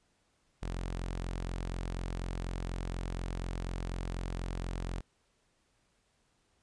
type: tone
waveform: sawtooth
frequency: 44.12 Hz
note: F1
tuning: 18 cents sharp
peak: -31 dBFS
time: 0.62-5.01 s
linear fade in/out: 10 ms
effects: pink hiss -73 dBFS RMS until 6.62 s + resampled to 22050 Hz